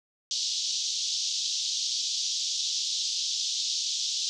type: band-pass noise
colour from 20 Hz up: white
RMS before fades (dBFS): -30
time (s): 0.31-4.29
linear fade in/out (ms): 0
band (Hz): 3300 to 6300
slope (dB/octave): 48
effects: none